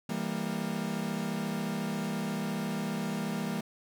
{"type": "chord", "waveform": "40% pulse", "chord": "E diminished", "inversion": "none", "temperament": "equal with one note detuned", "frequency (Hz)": [164.81, 198.85, 233.1], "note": ["E3", "G3", "Bb3"], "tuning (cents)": [0, 25, 0], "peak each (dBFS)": [-36, -34, -35], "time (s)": [0.09, 3.61], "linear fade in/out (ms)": 5, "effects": []}